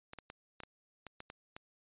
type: clicks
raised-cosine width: 0.3 ms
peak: -30 dBFS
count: 9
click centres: 0.134 / 0.187 / 0.301 / 0.603 / 0.635 / 1.067 / 1.204 / 1.301 / 1.565 s
effects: resampled to 8000 Hz